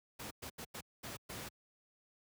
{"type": "noise bursts at uneven times", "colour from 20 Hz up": "pink", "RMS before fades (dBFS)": -45, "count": 6, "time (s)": [[0.19, 0.31], [0.42, 0.5], [0.58, 0.65], [0.74, 0.81], [1.03, 1.17], [1.29, 1.49]], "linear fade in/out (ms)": 10, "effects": ["high-pass 80 Hz 12 dB/octave"]}